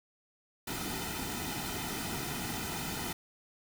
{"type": "noise with comb filter", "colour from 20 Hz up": "pink", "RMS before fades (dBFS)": -37, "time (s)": [0.67, 3.13], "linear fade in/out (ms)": 5, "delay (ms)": 1.8, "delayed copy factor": -0.7, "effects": []}